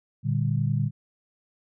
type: chord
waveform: sine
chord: G minor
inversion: first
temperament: equal with one note detuned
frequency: 115.67 / 146.83 / 196 Hz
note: Bb2 / D3 / G3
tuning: -13 / 0 / 0 cents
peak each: -25 / -25 / -31 dBFS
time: 0.23-0.91 s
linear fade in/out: 50 ms
effects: none